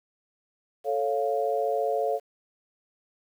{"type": "chord", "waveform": "sine", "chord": "A augmented", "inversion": "none", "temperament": "equal", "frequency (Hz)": [440, 554.4, 698.5], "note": ["A4", "C#5", "E#5"], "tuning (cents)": [0, 0, 0], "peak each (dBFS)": -28, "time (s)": [0.84, 2.2], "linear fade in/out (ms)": 50, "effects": ["9-bit"]}